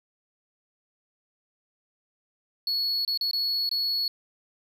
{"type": "tone with dropouts", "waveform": "triangle", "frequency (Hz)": 4377, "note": "C#8", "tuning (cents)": -23, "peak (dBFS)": -23, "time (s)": [2.67, 4.08], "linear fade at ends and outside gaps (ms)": 2, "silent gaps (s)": [[3.05, 3.077], [3.175, 3.21], [3.312, 3.332], [3.692, 3.713]], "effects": []}